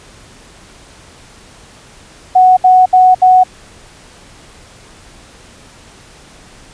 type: tone bursts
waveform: sine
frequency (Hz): 740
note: F#5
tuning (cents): 0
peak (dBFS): -3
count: 4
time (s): 2.35-3.437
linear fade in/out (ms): 10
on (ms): 220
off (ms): 69
effects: pink hiss -40 dBFS RMS until 6.73 s + resampled to 22050 Hz